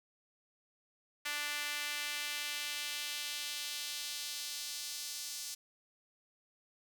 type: tone with high-pass filter sweep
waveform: sawtooth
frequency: 293.7 Hz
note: D4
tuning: in tune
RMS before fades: -40 dBFS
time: 1.25-5.55 s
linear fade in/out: 10 ms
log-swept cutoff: 1900 to 5400 Hz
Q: 1.3
effects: none